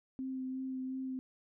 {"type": "tone with vibrato", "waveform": "sine", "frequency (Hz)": 260.9, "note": "C4", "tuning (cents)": -5, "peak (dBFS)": -36, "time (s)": [0.19, 1.19], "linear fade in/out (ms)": 0, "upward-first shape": "sine", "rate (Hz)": 2.8, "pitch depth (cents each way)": 14, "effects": []}